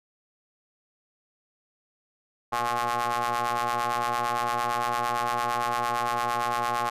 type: ring-modulated tone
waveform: sawtooth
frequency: 120.3 Hz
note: B2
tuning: 45 cents flat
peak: -18 dBFS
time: 2.52-6.9 s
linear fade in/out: 10 ms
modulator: 958 Hz
effects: resampled to 32000 Hz